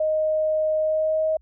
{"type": "tone with pitch glide", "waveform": "sine", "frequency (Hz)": [622.3, 630.6], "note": ["D#5", "D#5"], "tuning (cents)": [0, 23], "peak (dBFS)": -19, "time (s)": [0, 1.37], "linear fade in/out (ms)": 5, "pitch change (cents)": 23, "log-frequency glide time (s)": [0.79, 1.26], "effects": ["added 60 Hz sine -53 dBFS peak until 1.41 s"]}